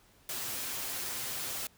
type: noise with comb filter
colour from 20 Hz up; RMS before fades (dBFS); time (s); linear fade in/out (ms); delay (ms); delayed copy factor
white; -37; 0.29-1.67; 2; 7.7; +0.55
effects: pink hiss -63 dBFS RMS until 1.77 s